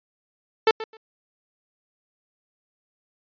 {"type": "tone with echo", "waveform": "sawtooth", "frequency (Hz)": 442.1, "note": "A4", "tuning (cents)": 8, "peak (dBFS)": -10, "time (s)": [0.67, 0.71], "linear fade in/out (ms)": 2, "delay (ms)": 130, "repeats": 2, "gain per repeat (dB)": -15, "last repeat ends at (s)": 0.97, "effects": ["resampled to 11025 Hz"]}